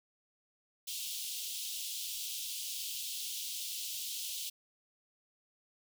pink high-pass noise, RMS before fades -40 dBFS, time 0.87-4.5 s, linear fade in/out 10 ms, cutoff 2900 Hz, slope 48 dB/octave, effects none

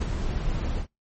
brown noise with ADSR envelope, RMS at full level -22 dBFS, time 0-0.87 s, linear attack 17 ms, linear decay 29 ms, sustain -5 dB, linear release 87 ms, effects noise-tail reverb RT60 0.2 s tail -25 dB re dry + MP3 32 kbps

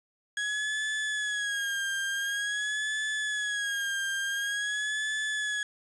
35% pulse tone with vibrato, 1661.2 Hz, G#6, in tune, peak -27 dBFS, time 0.37-5.63 s, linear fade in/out 2 ms, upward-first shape sine, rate 0.47 Hz, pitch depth 70 cents each way, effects resampled to 24000 Hz + 9-bit

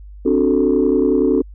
sine chord, D dominant seventh, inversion third, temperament equal with one note detuned, 262.7 / 293.7 / 370 / 440 Hz, C4 / D4 / F#4 / A4, +7 / 0 / 0 / 0 cents, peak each -17 dBFS, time 0.25-1.42 s, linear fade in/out 10 ms, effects tanh soft clip ceiling -5 dBFS + added 50 Hz sine -34 dBFS peak until 1.54 s

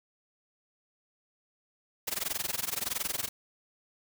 white noise with amplitude modulation, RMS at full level -30 dBFS, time 2.07-3.29 s, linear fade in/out 10 ms, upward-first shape sine, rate 21.5 Hz, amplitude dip 95%, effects none

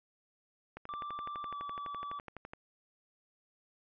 click train, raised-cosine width 0.5 ms, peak -29 dBFS, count 22, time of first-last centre 0.77-2.535 s, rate 11.9 Hz
triangle tone with pitch glide, 1174.7 to 1153.2 Hz, D6 to D6, 0 to -32 cents, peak -37 dBFS, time 0.89-2.19 s, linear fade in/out 0 ms, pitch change -32 cents, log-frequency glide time 1.45-1.57 s
effects resampled to 11025 Hz

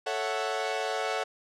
sawtooth chord, F# minor seventh, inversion first, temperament equal, 440 / 554.4 / 659.3 / 740 Hz, A4 / C#5 / E5 / F#5, 0 / 0 / 0 / 0 cents, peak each -30 / -31 / -32 / -29 dBFS, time 0.06-1.24 s, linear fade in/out 10 ms, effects low-pass 6000 Hz 12 dB/octave

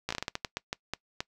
slowing click train, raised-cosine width 0.2 ms, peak -14 dBFS, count 13, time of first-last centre 0.09-1.205 s, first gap 15 ms, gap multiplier 1.3, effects noise-tail reverb RT60 0.1 s tail -23 dB re dry

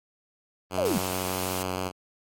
5% pulse tone with vibrato, 92.5 Hz, F#2, in tune, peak -17 dBFS, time 0.7-1.92 s, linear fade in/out 50 ms, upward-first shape sine, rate 6.6 Hz, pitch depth 13 cents each way
sine linear sweep, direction down, 665 to 164.81 Hz, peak -23 dBFS, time 0.78-0.98 s, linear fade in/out 0 ms
white noise, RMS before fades -35 dBFS, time 0.85-1.63 s, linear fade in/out 5 ms
effects MP3 64 kbps

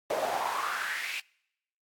brown noise with high-pass filter sweep, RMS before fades -32 dBFS, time 0.1-1.2 s, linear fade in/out 2 ms, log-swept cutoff 540 to 2600 Hz, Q 4.6, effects noise-tail reverb RT60 0.8 s tail -26 dB re dry + AAC 64 kbps

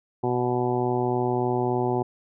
harmonic tone, 123.47 Hz, B2, in tune, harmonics 1 / 2 / 3 / 4 / 5 / 6 / 7 / 8, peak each -29 / -30 / -25 / -35 / -36 / -30 / -31 / -39 dBFS, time 0.23-2.03 s, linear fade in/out 10 ms, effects none

